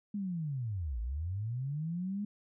sine linear two-way sweep, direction down then up, 210 to 53 to 210 Hz, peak -33 dBFS, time 0.14-2.25 s, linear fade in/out 5 ms, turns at 1 s, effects none

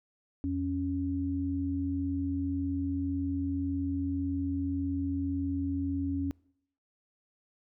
sine tone pair together, 85 / 276.8 Hz, F2 / C#4, -46 / -2 cents, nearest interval octave + minor sixth, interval 2044 cents, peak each -34 / -30 dBFS, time 0.44-6.31 s, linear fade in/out 0 ms, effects noise-tail reverb RT60 0.7 s tail -25 dB re dry

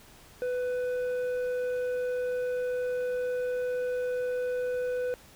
sine tone with tanh clipping, 497.8 Hz, B4, 14 cents sharp, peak -29 dBFS, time 0.42-5.14 s, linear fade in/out 0 ms, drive 7 dB, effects pink hiss -54 dBFS RMS until 5.35 s

